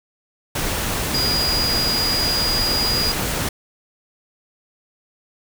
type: tone in noise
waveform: sine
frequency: 4880 Hz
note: D#8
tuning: 34 cents flat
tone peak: -19 dBFS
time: 1.14-3.12 s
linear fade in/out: 5 ms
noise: pink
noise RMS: -23 dBFS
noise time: 0.55-3.49 s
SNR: +1 dB
effects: none